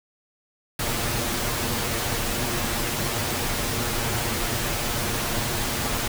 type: noise with comb filter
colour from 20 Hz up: pink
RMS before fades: -26 dBFS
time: 0.79-6.08 s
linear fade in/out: 5 ms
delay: 8.5 ms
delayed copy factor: +0.6
effects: none